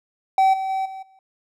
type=tone with level steps; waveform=triangle; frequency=767 Hz; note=G5; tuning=38 cents flat; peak=-11 / -21 / -19 / -30 / -49 dBFS; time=0.38-1.19 s; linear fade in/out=2 ms; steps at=0.53 / 0.69 / 0.85 / 1.02 s; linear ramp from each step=10 ms; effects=none